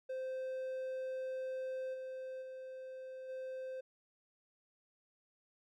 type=tone with level steps; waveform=triangle; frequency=520 Hz; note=C5; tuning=11 cents flat; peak=-36 / -40 / -43 / -39 dBFS; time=0.09-3.81 s; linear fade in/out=10 ms; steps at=1.93 / 2.41 / 3.28 s; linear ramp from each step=20 ms; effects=none